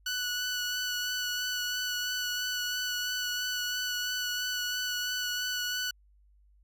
15% pulse tone with vibrato, 1480 Hz, F#6, in tune, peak -24 dBFS, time 0.06-5.91 s, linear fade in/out 5 ms, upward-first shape sine, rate 3 Hz, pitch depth 15 cents each way, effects added 50 Hz sine -59 dBFS peak until 6.63 s

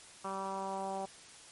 10% pulse tone with low-pass filter sweep, 193.4 Hz, G3, 23 cents flat, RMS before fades -38 dBFS, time 0.24-1.06 s, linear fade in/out 10 ms, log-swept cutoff 1200 to 760 Hz, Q 3.2, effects white hiss -54 dBFS RMS until 1.51 s + MP3 48 kbps

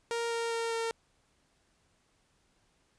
sawtooth tone with pitch steps, 466.2 / 463 / 459.8 / 456.6 Hz, A#4 / A#4 / A#4 / A#4, 0 / -12 / -24 / -36 cents, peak -27 dBFS, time 0.11-0.91 s, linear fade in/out 0 ms, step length 200 ms, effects pink hiss -71 dBFS RMS until 2.98 s + resampled to 22050 Hz

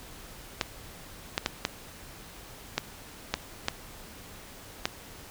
clicks, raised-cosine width 0.2 ms, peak -8 dBFS, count 8, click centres 0.612 / 1.379 / 1.461 / 1.651 / 2.78 / 3.34 / 3.684 / 4.855 s, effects pink hiss -47 dBFS RMS until 5.3 s

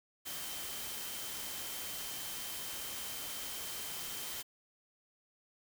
sine tone in noise, 3115 Hz, G7, 12 cents flat, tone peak -50 dBFS, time 0.25-4.43 s, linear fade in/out 20 ms, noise white, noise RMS -42 dBFS, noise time 0.25-4.43 s, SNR -11 dB, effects none

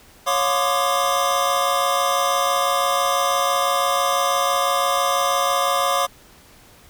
square tone cluster, 554 / 710 / 1034 / 1153 / 1219 Hz, C#5 / F5 / C6 / D6 / D#6, -1 / +28 / -21 / -32 / -36 cents, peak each -25 dBFS, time 0.26-6.07 s, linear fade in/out 20 ms, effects pink hiss -49 dBFS RMS until 6.89 s

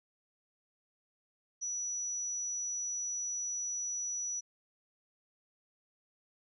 sine tone, 5890 Hz, F#8, 9 cents flat, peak -34 dBFS, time 1.61-4.41 s, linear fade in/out 20 ms, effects none

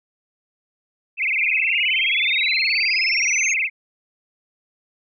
sine tone with vibrato, 2349 Hz, D7, in tune, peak -18 dBFS, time 1.17-3.7 s, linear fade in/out 50 ms, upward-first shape sine, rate 19 Hz, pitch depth 230 cents each way
sine exponential sweep, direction up, 2340 to 6560 Hz, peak -22 dBFS, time 1.38-3.54 s, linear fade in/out 10 ms
effects none

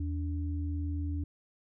sine tone pair together, 80.92 / 288.9 Hz, E2 / D4, -32 / -28 cents, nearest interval octave + minor seventh, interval 2204 cents, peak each -31 / -39 dBFS, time 0-1.24 s, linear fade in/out 5 ms, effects none

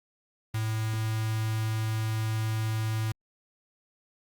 square tone with notch filter, 110.1 Hz, A2, 2 cents sharp, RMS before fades -29 dBFS, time 0.54-3.12 s, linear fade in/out 5 ms, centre 460 Hz, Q 0.64, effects Opus 32 kbps

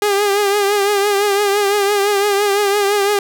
sawtooth tone with vibrato, 405.3 Hz, G#4, 42 cents flat, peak -9 dBFS, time 0.02-3.19 s, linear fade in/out 2 ms, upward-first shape triangle, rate 5.9 Hz, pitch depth 64 cents each way, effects none

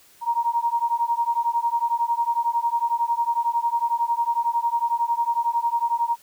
sine beating tone pair, 932.3 / 943.3 Hz, A#5 / A#5, 0 / +20 cents, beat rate 11 Hz, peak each -23 dBFS, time 0.21-6.17 s, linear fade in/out 50 ms, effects white hiss -54 dBFS RMS until 6.22 s

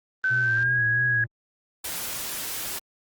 click train, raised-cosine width 0.2 ms, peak -27 dBFS, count 38, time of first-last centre 0.24-0.626 s, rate 95.8 Hz
sine tone with pitch glide, 1529 to 1657.8 Hz, G6 to G#6, -44 to -4 cents, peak -20 dBFS, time 0.24-1.24 s, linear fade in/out 2 ms, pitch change +140 cents, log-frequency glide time 0.4-0.8 s
triangle tone with vibrato, 120 Hz, B2, 49 cents flat, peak -27 dBFS, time 0.3-1.27 s, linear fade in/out 20 ms, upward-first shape sine, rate 3 Hz, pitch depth 71 cents each way
white noise, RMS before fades -32 dBFS, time 1.84-2.79 s, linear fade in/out 5 ms
effects Opus 24 kbps

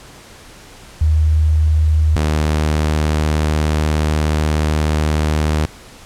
sine / sawtooth tone pair in turn, 77.8 / 76.64 Hz, D#2 / D#2, 0 / -26 cents, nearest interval unison, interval 26 cents, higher first, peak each -10 dBFS, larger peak neither, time 1.01-2.16 / 2.16-5.66 s, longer second, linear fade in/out 5 ms, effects pink hiss -40 dBFS RMS until 6.05 s + low-pass 10000 Hz 12 dB/octave

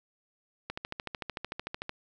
click train, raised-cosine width 0.3 ms, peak -19 dBFS, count 17, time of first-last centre 0.7-1.894 s, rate 13.4 Hz, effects none

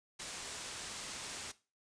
white low-pass noise, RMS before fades -45 dBFS, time 0.19-1.52 s, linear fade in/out 10 ms, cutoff 9000 Hz, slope 24 dB/octave, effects noise-tail reverb RT60 0.3 s tail -17 dB re dry + resampled to 22050 Hz

